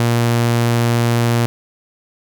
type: tone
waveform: sawtooth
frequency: 118 Hz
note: A#2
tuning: 22 cents sharp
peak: -9 dBFS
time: 0-1.46 s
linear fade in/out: 0 ms
effects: none